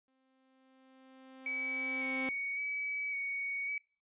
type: tone with exponential growth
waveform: sawtooth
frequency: 262.5 Hz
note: C4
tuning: 6 cents sharp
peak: -31 dBFS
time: 0.08-2.29 s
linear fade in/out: 1 ms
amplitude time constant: 480 ms
type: tone with vibrato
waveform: sine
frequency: 2259 Hz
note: C#7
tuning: 32 cents sharp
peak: -34 dBFS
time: 1.46-3.78 s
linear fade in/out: 2 ms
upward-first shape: square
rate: 0.9 Hz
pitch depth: 18 cents each way
effects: noise-tail reverb RT60 0.4 s tail -25 dB re dry + resampled to 8000 Hz